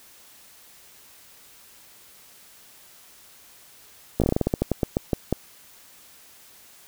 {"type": "slowing click train", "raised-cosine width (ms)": 2, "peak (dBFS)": -7, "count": 16, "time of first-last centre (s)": [4.2, 5.326], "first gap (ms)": 17, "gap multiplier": 1.19, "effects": ["white hiss -51 dBFS RMS until 6.87 s"]}